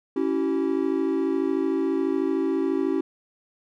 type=chord; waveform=triangle; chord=C# diminished; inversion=none; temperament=equal with one note detuned; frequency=277.2 / 329.6 / 383.5 Hz; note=C#4 / E4 / G4; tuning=0 / 0 / -38 cents; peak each=-24 dBFS; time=0.16-3.01 s; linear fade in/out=5 ms; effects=none